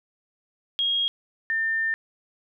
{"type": "tone pair in turn", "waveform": "sine", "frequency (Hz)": [3269, 1800], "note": ["G#7", "A6"], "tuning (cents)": [-28, 39], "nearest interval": "minor seventh", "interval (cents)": 1033, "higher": "first", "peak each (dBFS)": [-21, -22], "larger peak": "first", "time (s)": [[0.79, 1.08], [1.5, 1.94]], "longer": "second", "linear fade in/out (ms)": 0, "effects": []}